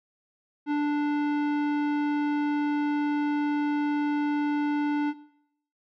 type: tone with tanh clipping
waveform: sine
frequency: 293.7 Hz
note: D4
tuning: in tune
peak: -25 dBFS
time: 0.66-5.14 s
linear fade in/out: 50 ms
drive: 16 dB
effects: noise-tail reverb RT60 0.7 s tail -18 dB re dry